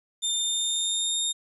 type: tone with pitch glide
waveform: 25% pulse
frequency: 3608 to 3673 Hz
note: A7 to A#7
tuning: +43 to -26 cents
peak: -20 dBFS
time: 0.22-1.33 s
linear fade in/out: 20 ms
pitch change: +31 cents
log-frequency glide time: 0.36-1.19 s
effects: none